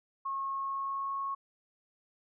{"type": "tone with pitch glide", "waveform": "sine", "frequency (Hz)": [1088, 1097.5], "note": ["C#6", "C#6"], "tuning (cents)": [-33, -18], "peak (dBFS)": -32, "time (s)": [0.25, 1.35], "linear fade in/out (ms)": 10, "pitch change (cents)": 15, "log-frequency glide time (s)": [0.5, 1.13], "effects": []}